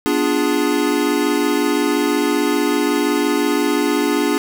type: chord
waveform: square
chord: B diminished seventh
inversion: none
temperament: equal with one note detuned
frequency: 248.2 / 293.7 / 349.2 / 415.3 Hz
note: B3 / D4 / F4 / Ab4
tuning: +9 / 0 / 0 / 0 cents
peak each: -24 / -19 / -23 / -22 dBFS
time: 0.06-4.38 s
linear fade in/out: 0 ms
effects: none